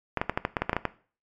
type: clicks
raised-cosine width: 0.5 ms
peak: -9 dBFS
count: 11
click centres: 0.173 / 0.215 / 0.296 / 0.375 / 0.451 / 0.568 / 0.62 / 0.695 / 0.731 / 0.766 / 0.853 s
effects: noise-tail reverb RT60 0.4 s tail -17 dB re dry + MP3 96 kbps